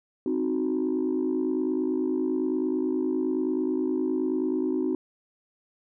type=chord; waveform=sine; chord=C diminished; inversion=none; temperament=equal; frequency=261.6 / 311.1 / 370 Hz; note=C4 / Eb4 / Gb4; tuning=0 / 0 / 0 cents; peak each=-27 dBFS; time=0.26-4.95 s; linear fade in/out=2 ms; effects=tanh soft clip ceiling -18 dBFS